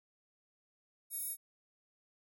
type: tone with high-pass filter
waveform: square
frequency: 751 Hz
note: F#5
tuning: 26 cents sharp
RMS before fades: -40 dBFS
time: 1.1-1.37 s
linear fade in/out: 50 ms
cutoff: 11000 Hz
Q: 4.7
effects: none